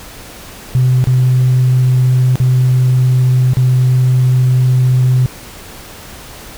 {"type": "tone with dropouts", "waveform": "sine", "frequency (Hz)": 127.5, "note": "C3", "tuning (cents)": -44, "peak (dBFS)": -6, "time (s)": [0.75, 5.26], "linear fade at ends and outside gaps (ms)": 0, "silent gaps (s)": [[1.041, 1.072], [2.356, 2.401], [3.534, 3.57]], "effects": ["tanh soft clip ceiling -4 dBFS", "pink hiss -33 dBFS RMS until 6.57 s"]}